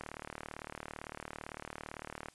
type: click train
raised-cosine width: 0.5 ms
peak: -26 dBFS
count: 87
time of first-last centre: 0.01-2.285 s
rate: 37.8 Hz
effects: white hiss -64 dBFS RMS until 2.34 s + resampled to 24000 Hz